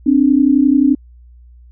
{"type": "tone pair together", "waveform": "sine", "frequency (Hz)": [262.2, 293.7], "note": ["C4", "D4"], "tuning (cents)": [4, 0], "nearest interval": "major second", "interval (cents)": 196, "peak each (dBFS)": -11, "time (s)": [0.06, 0.95], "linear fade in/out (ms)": 10, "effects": ["added 60 Hz sine -39 dBFS peak until 1.71 s"]}